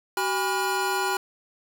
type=tone cluster; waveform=square; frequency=379.7 / 810 / 991 / 1431 Hz; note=F#4 / G#5 / B5 / F6; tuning=+45 / -43 / +6 / +42 cents; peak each=-30 dBFS; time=0.17-1.17 s; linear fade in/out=2 ms; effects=none